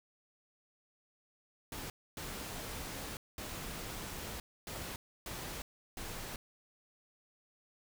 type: noise bursts at uneven times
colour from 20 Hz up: pink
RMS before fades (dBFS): -43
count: 6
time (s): 1.72-1.9 / 2.17-3.17 / 3.38-4.4 / 4.67-4.96 / 5.26-5.62 / 5.97-6.36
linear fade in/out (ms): 2
effects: none